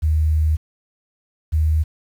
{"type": "tone pair in turn", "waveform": "sine", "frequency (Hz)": [77.78, 78.1], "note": ["D#2", "D#2"], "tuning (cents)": [0, 7], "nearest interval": "unison", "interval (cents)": 7, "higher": "second", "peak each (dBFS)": -14, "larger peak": "neither", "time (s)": [[0.02, 0.57], [1.52, 1.84]], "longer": "first", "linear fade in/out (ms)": 20, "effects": ["8-bit"]}